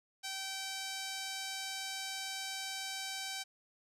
sawtooth tone with band-pass filter, 773 Hz, G5, 24 cents flat, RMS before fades -41 dBFS, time 0.23-3.44 s, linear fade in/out 20 ms, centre 5300 Hz, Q 0.94, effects none

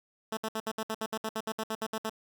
10% pulse tone bursts, 220 Hz, A3, in tune, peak -23 dBFS, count 16, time 0.32-2.096 s, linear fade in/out 5 ms, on 51 ms, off 64 ms, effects none

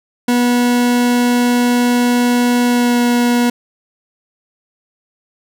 40% pulse tone with pitch glide, 243.4 to 241.4 Hz, B3 to B3, -25 to -39 cents, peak -10 dBFS, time 0.28-3.5 s, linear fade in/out 5 ms, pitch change -14 cents, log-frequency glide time 2.66-3 s, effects none

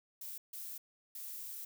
violet noise bursts at uneven times, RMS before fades -45 dBFS, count 3, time 0.21-0.38 / 0.53-0.78 / 1.15-1.65 s, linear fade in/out 5 ms, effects none

